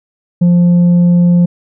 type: tone with tanh clipping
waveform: sine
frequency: 174.9 Hz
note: F3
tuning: 3 cents sharp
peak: -6 dBFS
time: 0.41-1.46 s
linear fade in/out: 10 ms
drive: 3 dB
effects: none